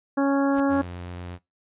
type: harmonic tone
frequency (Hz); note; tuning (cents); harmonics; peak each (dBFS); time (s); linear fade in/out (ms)
277.2; C#4; 0; 1 / 2 / 3 / 4 / 5 / 6; -20 / -26 / -30 / -32 / -34 / -36; 0.17-0.82; 10
type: noise with exponential growth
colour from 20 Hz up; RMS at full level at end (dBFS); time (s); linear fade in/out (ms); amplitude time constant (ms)
pink; -37; 0.48-0.6; 1; 26
type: tone with vibrato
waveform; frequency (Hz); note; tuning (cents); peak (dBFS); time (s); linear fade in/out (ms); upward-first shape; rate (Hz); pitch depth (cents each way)
sawtooth; 88.5; F2; +23; -30; 0.68-1.39; 50; sine; 7.9; 10
effects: noise-tail reverb RT60 0.2 s tail -22 dB re dry + resampled to 8000 Hz